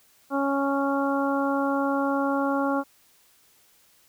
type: harmonic tone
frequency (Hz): 277.2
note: C#4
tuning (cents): 0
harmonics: 1 / 2 / 3 / 4 / 5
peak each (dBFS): -25 / -28 / -30 / -31 / -32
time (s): 0.3-2.84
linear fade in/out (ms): 50
effects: white hiss -60 dBFS RMS until 4.08 s